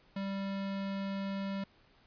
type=tone; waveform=square; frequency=196 Hz; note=G3; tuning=in tune; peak=-35 dBFS; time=0.16-1.64 s; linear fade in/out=5 ms; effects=pink hiss -65 dBFS RMS until 2.06 s + resampled to 11025 Hz